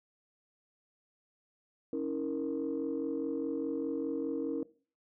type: chord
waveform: sine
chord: A# diminished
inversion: first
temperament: equal with one note detuned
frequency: 277.2 / 322.1 / 466.2 Hz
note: C#4 / E4 / A#4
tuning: 0 / -40 / 0 cents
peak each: -35 / -35 / -35 dBFS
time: 1.93-4.63 s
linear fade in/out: 2 ms
effects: noise-tail reverb RT60 0.4 s tail -19 dB re dry + tanh soft clip ceiling -25 dBFS